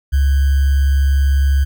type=tone with sample-and-hold; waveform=sine; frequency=69 Hz; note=C#2; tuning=7 cents flat; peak=-10 dBFS; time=0.12-1.65 s; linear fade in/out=20 ms; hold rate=1575 Hz; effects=none